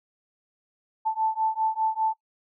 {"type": "beating tone pair", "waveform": "sine", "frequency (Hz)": [878, 883], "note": ["A5", "A5"], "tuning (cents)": [-4, 6], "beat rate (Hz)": 5, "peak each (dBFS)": -26, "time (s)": [1.05, 2.14], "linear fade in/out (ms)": 20, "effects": ["noise-tail reverb RT60 0.1 s tail -19 dB re dry"]}